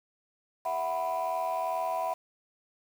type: chord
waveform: sine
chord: E suspended second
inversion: none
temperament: just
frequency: 659.3 / 741.7 / 988.9 Hz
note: E5 / F#5 / B5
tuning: 0 / +4 / +2 cents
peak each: -31 dBFS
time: 0.65-2.14 s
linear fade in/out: 10 ms
effects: tanh soft clip ceiling -24 dBFS + 8-bit